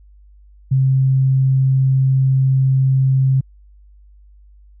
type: tone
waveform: sine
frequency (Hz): 132.9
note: C3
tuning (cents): +27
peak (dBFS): -11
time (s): 0.71-3.41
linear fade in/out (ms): 10
effects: added 50 Hz sine -43 dBFS peak until 4.8 s